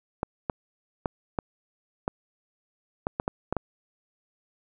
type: clicks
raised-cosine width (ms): 1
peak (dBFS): -12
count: 10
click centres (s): 0.231 / 0.498 / 1.058 / 1.388 / 2.079 / 3.069 / 3.199 / 3.279 / 3.526 / 3.567
effects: none